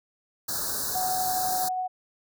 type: band-stop noise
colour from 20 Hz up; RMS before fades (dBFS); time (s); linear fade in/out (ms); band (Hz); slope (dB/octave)
white; -30; 0.48-1.69; 10; 1700 to 3900; 96
type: tone with tremolo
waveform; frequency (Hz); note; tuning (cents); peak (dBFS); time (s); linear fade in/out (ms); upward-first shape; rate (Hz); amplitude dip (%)
sine; 740; F#5; 0; -25; 0.94-1.88; 20; triangle; 12; 25
effects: none